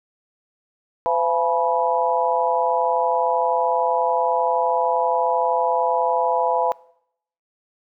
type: harmonic tone with a mistuned harmonic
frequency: 169.4 Hz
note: E3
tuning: 48 cents sharp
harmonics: 3 / 4 / 5 / 6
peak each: -23 / -23 / -23 / -23 dBFS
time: 1.06-6.72 s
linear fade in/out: 0 ms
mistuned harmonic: 6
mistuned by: -64 cents
effects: noise-tail reverb RT60 0.7 s tail -21 dB re dry